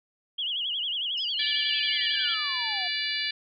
sine tone with vibrato, 3092 Hz, G7, 24 cents flat, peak -27 dBFS, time 0.38-2.36 s, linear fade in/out 10 ms, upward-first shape sine, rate 11 Hz, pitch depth 150 cents each way
sine exponential sweep, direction down, 5340 to 698.5 Hz, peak -36 dBFS, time 1.17-2.88 s, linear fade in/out 10 ms
harmonic tone, 581 Hz, D5, 19 cents flat, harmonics 3 / 4 / 5 / 6 / 7 / 8, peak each -34 / -34 / -34 / -34 / -34 / -34 dBFS, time 1.39-3.31 s, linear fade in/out 5 ms
effects none

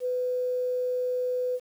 sine tone with quantisation, 500 Hz, B4, 21 cents sharp, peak -25 dBFS, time 0-1.6 s, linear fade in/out 50 ms, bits 9, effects none

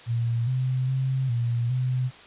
sine tone with pitch steps, 117 / 128.8 / 132 / 118.6 / 127.4 Hz, A#2 / C3 / C3 / A#2 / C3, +7 / -27 / +16 / +30 / -46 cents, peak -22 dBFS, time 0.06-2.11 s, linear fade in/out 50 ms, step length 410 ms, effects white hiss -47 dBFS RMS until 2.26 s + resampled to 8000 Hz

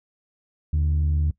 sine tone pair together, 77.45 / 146.2 Hz, D#2 / D3, -7 / -7 cents, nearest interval major seventh, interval 1100 cents, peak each -18 / -26 dBFS, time 0.73-1.31 s, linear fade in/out 5 ms, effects noise-tail reverb RT60 0.1 s tail -19 dB re dry + tanh soft clip ceiling -15 dBFS

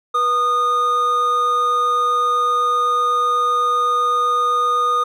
triangle tone pair together, 487.9 / 1228.4 Hz, B4 / D#6, -21 / -23 cents, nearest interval octave + major third, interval 1598 cents, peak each -24 / -13 dBFS, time 0.14-5.04 s, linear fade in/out 10 ms, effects none

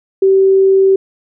sine tone, 385.6 Hz, G4, 28 cents flat, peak -6 dBFS, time 0.22-0.96 s, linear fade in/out 5 ms, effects none

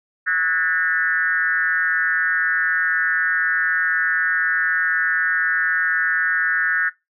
sine tone with frequency modulation, 1631 Hz, G#6, 32 cents flat, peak -17 dBFS, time 0.26-6.9 s, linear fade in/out 20 ms, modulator 168 Hz, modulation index 1.4, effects noise-tail reverb RT60 0.2 s tail -19 dB re dry

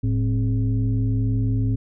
sine tone with frequency modulation, 110 Hz, A2, in tune, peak -18 dBFS, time 0.03-1.76 s, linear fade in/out 10 ms, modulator 154 Hz, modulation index 0.78, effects none

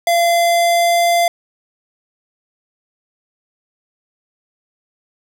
square tone with pitch glide, 685 to 689 Hz, F5 to F5, -34 to -24 cents, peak -12 dBFS, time 0.07-1.28 s, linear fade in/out 2 ms, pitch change +10 cents, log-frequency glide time 0.25-1.06 s, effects none

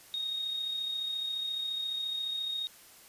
sine tone with amplitude modulation, 3729 Hz, A#7, in tune, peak -30 dBFS, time 0.14-2.67 s, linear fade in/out 0 ms, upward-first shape sine, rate 34.4 Hz, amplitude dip 40%, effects white hiss -55 dBFS RMS until 3.08 s + resampled to 32000 Hz

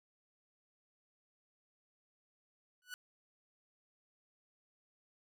sawtooth tone with exponential growth, 1480 Hz, F#6, in tune, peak -36 dBFS, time 2.82-2.94 s, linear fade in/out 1 ms, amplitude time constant 25 ms, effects none

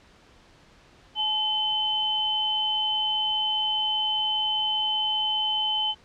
sine tone pair together, 856 / 3055 Hz, A5 / G7, -48 / -45 cents, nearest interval octave + minor seventh, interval 2203 cents, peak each -30 / -23 dBFS, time 1.15-5.95 s, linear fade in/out 50 ms, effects pink hiss -55 dBFS RMS until 6.04 s + low-pass 5000 Hz 12 dB/octave

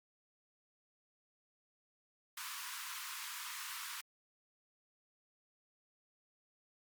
pink high-pass noise, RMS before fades -45 dBFS, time 2.37-4.01 s, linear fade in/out 5 ms, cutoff 950 Hz, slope 96 dB/octave, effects Opus 48 kbps

